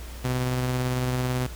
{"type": "tone with tremolo", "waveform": "sawtooth", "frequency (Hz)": 126.4, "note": "B2", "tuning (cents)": 41, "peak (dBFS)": -19, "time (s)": [0.24, 1.47], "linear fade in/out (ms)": 10, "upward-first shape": "triangle", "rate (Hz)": 18, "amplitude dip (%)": 25, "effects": ["added 60 Hz sine -36 dBFS peak until 1.55 s", "pink hiss -44 dBFS RMS until 1.55 s"]}